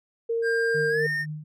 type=tone; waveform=sine; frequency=460 Hz; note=A#4; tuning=23 cents flat; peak=-23 dBFS; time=0.29-1.07 s; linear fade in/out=10 ms
type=tone with pitch glide; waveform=triangle; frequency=1600 to 1827.3 Hz; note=G6 to A#6; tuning=+35 to -35 cents; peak=-23 dBFS; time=0.42-1.26 s; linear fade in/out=50 ms; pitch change=+230 cents; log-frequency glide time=0.89-1.06 s
type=tone with tremolo; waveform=sine; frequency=152.7 Hz; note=D#3; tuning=32 cents flat; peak=-29 dBFS; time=0.74-1.44 s; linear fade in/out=10 ms; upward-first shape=triangle; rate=4 Hz; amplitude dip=70%
effects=none